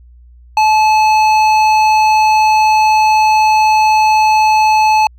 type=tone with hard clipping; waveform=sine; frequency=864 Hz; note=A5; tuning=32 cents flat; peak=-9 dBFS; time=0.57-5.07 s; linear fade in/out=2 ms; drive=11 dB; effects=added 60 Hz sine -38 dBFS peak until 5.18 s